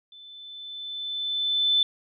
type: tone with level ramp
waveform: sine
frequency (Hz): 3520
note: A7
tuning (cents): 0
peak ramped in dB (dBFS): -45 to -17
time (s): 0.12-1.83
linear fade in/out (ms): 2
effects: none